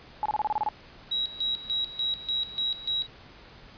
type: tone bursts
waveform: sine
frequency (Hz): 851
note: G#5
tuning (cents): +42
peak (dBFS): -23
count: 9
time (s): 0.23-0.688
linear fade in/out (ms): 0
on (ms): 26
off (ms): 28
type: tone with tremolo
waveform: sine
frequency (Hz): 3858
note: B7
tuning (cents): -41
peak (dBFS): -25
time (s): 1.11-3.07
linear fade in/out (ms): 10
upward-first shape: square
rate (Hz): 3.4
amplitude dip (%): 80
effects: pink hiss -50 dBFS RMS until 3.77 s + resampled to 11025 Hz